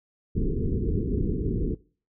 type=low-pass noise; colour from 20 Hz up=pink; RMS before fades=-26 dBFS; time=0.35-1.75 s; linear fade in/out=10 ms; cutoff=450 Hz; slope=96 dB/octave; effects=noise-tail reverb RT60 0.4 s tail -21 dB re dry